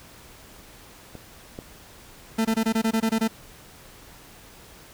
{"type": "clicks", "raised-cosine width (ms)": 2, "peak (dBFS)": [-26, -21], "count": 2, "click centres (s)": [1.153, 1.589]}
{"type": "tone bursts", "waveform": "40% pulse", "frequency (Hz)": 223.2, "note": "A3", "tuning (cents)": 25, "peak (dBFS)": -19, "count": 10, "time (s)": [2.38, 3.279], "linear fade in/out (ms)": 10, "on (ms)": 71, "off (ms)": 21}
{"effects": ["pink hiss -48 dBFS RMS until 4.93 s"]}